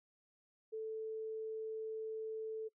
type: tone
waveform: sine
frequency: 440 Hz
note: A4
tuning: in tune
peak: -39 dBFS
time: 0.72-2.69 s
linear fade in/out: 20 ms
effects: noise-tail reverb RT60 0.1 s tail -23 dB re dry